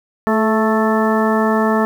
harmonic tone with a mistuned harmonic, 220 Hz, A3, in tune, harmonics 1 / 2 / 3 / 4 / 5 / 6 / 8, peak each -16 / -19 / -21 / -22 / -23 / -24 / -25 dBFS, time 0.27-1.85 s, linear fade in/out 0 ms, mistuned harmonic 2, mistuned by -28 cents, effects 7-bit

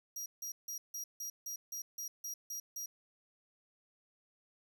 sawtooth tone bursts, 5720 Hz, F8, 41 cents sharp, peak -37 dBFS, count 11, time 0.16-2.86 s, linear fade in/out 5 ms, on 100 ms, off 160 ms, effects none

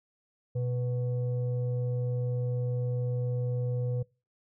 sine tone pair together, 123.45 / 493.8 Hz, B2 / B4, 0 / 0 cents, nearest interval 2 octaves, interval 2400 cents, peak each -27 / -35 dBFS, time 0.55-4.03 s, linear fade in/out 10 ms, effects noise-tail reverb RT60 0.3 s tail -24 dB re dry + tanh soft clip ceiling -22 dBFS

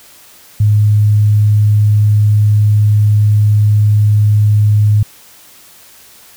sine tone, 105 Hz, G#2, 19 cents sharp, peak -6 dBFS, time 0.6-5.03 s, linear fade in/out 5 ms, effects white hiss -41 dBFS RMS until 6.36 s

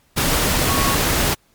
sine tone in noise, 1107 Hz, C#6, 3 cents flat, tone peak -22 dBFS, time 0.68-0.96 s, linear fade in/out 20 ms, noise pink, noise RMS -18 dBFS, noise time 0.16-1.35 s, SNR -7 dB, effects pink hiss -59 dBFS RMS until 1.54 s + MP3 96 kbps

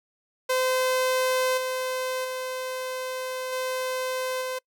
sawtooth tone with level steps, 514 Hz, C5, 31 cents flat, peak -18 / -23 / -26 / -23 / -25 dBFS, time 0.49-4.59 s, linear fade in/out 10 ms, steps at 1.57 / 2.24 / 3.52 / 4.41 s, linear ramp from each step 10 ms, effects noise-tail reverb RT60 0.1 s tail -26 dB re dry

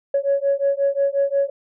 sine beating tone pair, 554.4 / 560 Hz, C#5 / C#5, 0 / +18 cents, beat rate 5.6 Hz, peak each -19 dBFS, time 0.14-1.5 s, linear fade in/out 5 ms, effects tanh soft clip ceiling -11 dBFS

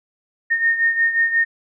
sine beating tone pair, 1835 / 1840.6 Hz, A#6 / A#6, -28 / -22 cents, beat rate 5.6 Hz, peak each -16 / -22 dBFS, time 0.5-1.45 s, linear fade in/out 20 ms, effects none

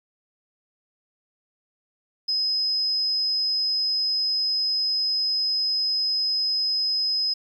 sine tone, 5070 Hz, D#8, 32 cents sharp, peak -21 dBFS, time 2.28-7.34 s, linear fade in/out 10 ms, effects 9-bit

